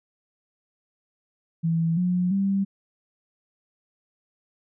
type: tone with pitch steps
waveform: sine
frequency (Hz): 164.81 / 179.73 / 195.99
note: E3 / F3 / G3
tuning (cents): 0 / +50 / 0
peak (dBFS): -20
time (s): 1.63-2.65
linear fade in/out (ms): 20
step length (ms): 340
effects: none